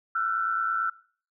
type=tone cluster; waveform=sine; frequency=1337 / 1446 / 1515 Hz; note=E6 / F#6 / F#6; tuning=+24 / -40 / +40 cents; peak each=-25 / -32 / -34 dBFS; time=0.15-0.9 s; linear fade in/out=5 ms; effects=noise-tail reverb RT60 0.5 s tail -22 dB re dry

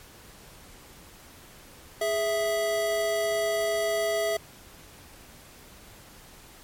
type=tone pair together; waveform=square; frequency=415.3 / 659.3 Hz; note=G#4 / E5; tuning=0 / 0 cents; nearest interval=minor sixth; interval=800 cents; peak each=-31 / -26 dBFS; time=2.01-4.37 s; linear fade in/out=5 ms; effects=pink hiss -50 dBFS RMS until 6.63 s + MP3 64 kbps

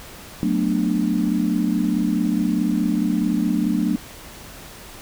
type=chord; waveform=sine; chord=B minor seventh; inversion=second; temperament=just; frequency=185.21 / 222.2 / 246.9 / 296.3 Hz; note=F#3 / A3 / B3 / D4; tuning=+2 / +17 / 0 / +15 cents; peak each=-23 / -22 / -25 / -23 dBFS; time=0.43-3.96 s; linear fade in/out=0 ms; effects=pink hiss -40 dBFS RMS until 5.01 s

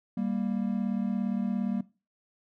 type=tone pair together; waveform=triangle; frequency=197.19 / 234.5 Hz; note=G3 / A#3; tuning=+10 / +11 cents; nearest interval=minor third; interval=301 cents; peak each=-28 dBFS; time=0.17-1.81 s; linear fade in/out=5 ms; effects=noise-tail reverb RT60 0.3 s tail -18 dB re dry

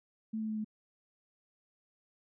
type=tone with pitch steps; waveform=sine; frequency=220 / 218.2 / 216.5 / 214.7 Hz; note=A3 / A3 / A3 / A3; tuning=0 / -14 / -28 / -42 cents; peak=-33 dBFS; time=0.33-0.646 s; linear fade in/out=10 ms; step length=79 ms; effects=none

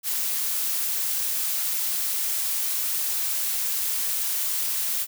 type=noise; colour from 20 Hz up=blue; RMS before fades=-26 dBFS; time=0.03-5.07 s; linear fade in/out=50 ms; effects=none

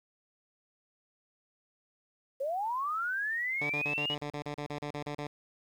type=linear sweep; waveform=sine; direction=up; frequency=518 to 2946 Hz; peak=-30 dBFS; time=2.4-4.15 s; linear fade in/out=10 ms
type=tone bursts; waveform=10% pulse; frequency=146.7 Hz; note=D3; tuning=2 cents flat; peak=-27 dBFS; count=14; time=3.61-5.27 s; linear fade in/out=5 ms; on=87 ms; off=34 ms
effects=low-pass 5000 Hz 12 dB/octave + 10-bit

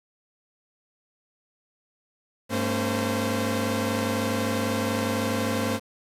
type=tone cluster; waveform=sawtooth; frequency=101 / 227 / 275 / 518 Hz; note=G#2 / A#3 / C#4 / C5; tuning=-48 / -46 / -14 / -17 cents; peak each=-27 / -24 / -27 / -26 dBFS; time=2.49-5.8 s; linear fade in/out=50 ms; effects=resampled to 32000 Hz + 8-bit

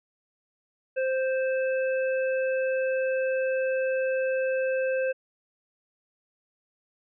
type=harmonic tone; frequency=523.3 Hz; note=C5; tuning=in tune; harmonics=1 / 3 / 5; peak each=-24 / -34 / -38 dBFS; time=0.96-5.13 s; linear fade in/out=20 ms; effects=none

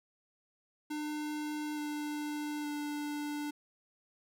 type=tone with pitch steps; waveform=square; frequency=300.8 / 297.7 / 294.6 Hz; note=D4 / D4 / D4; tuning=+42 / +24 / +6 cents; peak=-36 dBFS; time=0.9-3.51 s; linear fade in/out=10 ms; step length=870 ms; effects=none

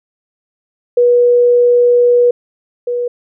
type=tone pair in turn; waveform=sine; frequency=485.2 / 485.2 Hz; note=B4 / B4; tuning=-31 / -31 cents; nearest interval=unison; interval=0 cents; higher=neither; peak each=-6 / -14 dBFS; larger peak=first; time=0.97-2.31 / 2.87-3.08 s; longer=first; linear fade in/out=5 ms; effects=none

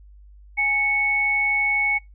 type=tone pair together; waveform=sine; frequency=827.7 / 2212 Hz; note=G#5 / C#7; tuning=-6 / -4 cents; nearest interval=octave + perfect fourth; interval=1702 cents; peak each=-29 / -18 dBFS; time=0.57-1.99 s; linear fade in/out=20 ms; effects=noise-tail reverb RT60 0.2 s tail -26 dB re dry + added 50 Hz sine -44 dBFS peak until 2.14 s

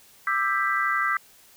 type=chord; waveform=sine; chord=E minor seventh; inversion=third; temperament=just; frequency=1186.7 / 1318.5 / 1582.2 / 1977.8 Hz; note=D6 / E6 / G6 / B6; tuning=+18 / 0 / +16 / +2 cents; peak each=-27 dBFS; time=0.27-1.17 s; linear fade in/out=2 ms; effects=white hiss -54 dBFS RMS until 1.56 s

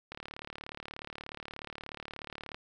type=click train; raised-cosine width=0.3 ms; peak=-25 dBFS; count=90; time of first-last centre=0.12-2.545 s; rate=36.7 Hz; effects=none

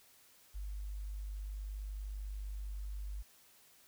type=tone; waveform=sine; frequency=50.2 Hz; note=G1; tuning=42 cents sharp; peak=-39 dBFS; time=0.54-3.23 s; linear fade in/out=20 ms; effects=white hiss -64 dBFS RMS until 3.87 s

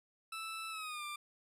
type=tone with pitch glide; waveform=20% pulse; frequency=1318.5 to 1188.3 Hz; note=E6 to D6; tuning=0 to +20 cents; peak=-36 dBFS; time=0.32-1.16 s; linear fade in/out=5 ms; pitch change=-180 cents; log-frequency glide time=0.7-1.04 s; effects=resampled to 32000 Hz + 12-bit

